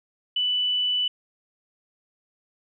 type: tone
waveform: sine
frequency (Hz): 2980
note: F#7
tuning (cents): +12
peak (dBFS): -21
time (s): 0.36-1.08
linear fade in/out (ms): 5
effects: none